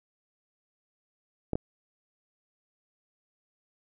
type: clicks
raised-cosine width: 2 ms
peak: -15 dBFS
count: 2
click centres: 1.533 / 1.555 s
effects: none